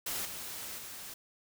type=noise with level steps; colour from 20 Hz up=white; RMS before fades=-36 / -42 / -45 dBFS; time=0.06-1.14 s; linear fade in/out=5 ms; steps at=0.25 / 0.78 s; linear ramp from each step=5 ms; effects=none